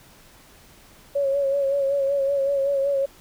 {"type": "tone with vibrato", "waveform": "sine", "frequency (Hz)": 554.4, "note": "C#5", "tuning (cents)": 0, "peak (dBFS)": -19, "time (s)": [1.15, 3.06], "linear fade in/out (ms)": 10, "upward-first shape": "sine", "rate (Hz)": 5.3, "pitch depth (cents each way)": 40, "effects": ["pink hiss -51 dBFS RMS until 3.2 s"]}